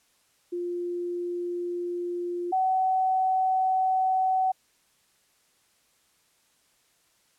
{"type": "tone pair in turn", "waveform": "sine", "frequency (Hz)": [350.7, 753.7], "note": ["F4", "F#5"], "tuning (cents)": [7, 32], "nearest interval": "octave + minor second", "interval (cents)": 1325, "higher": "second", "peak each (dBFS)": [-28, -21], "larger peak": "second", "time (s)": [[0.52, 2.52], [2.52, 4.52]], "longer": "neither", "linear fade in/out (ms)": 10, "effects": ["white hiss -66 dBFS RMS until 7.38 s", "low-pass 11000 Hz 12 dB/octave"]}